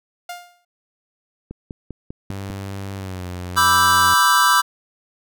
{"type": "tone with exponential decay", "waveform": "sawtooth", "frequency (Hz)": 705, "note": "F5", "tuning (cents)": 16, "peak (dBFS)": -23, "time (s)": [0.29, 0.65], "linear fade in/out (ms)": 5, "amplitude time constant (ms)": 78}
{"type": "click train", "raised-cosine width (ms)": 3, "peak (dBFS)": -19, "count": 6, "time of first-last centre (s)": [1.51, 2.502], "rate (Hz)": 5.04}
{"type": "tone with pitch glide", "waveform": "sawtooth", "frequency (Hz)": [98, 89.87], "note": ["G2", "F#2"], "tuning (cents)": [0, -50], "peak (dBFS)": -24, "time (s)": [2.3, 4.14], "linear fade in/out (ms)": 5, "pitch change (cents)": -150, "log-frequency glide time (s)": [2.96, 3.25]}
{"type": "chord", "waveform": "square", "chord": "E minor seventh", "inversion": "second", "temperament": "equal", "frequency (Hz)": [987.8, 1174.7, 1318.5, 1568], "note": ["B5", "D6", "E6", "G6"], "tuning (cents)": [0, 0, 0, 0], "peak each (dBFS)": -19, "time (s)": [3.56, 4.62], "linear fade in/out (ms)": 20}
{"effects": []}